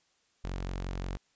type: tone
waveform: sawtooth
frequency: 45.66 Hz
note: F#1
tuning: 22 cents flat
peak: -30 dBFS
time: 0.44-1.17 s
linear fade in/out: 0 ms
effects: white hiss -71 dBFS RMS until 1.35 s + resampled to 16000 Hz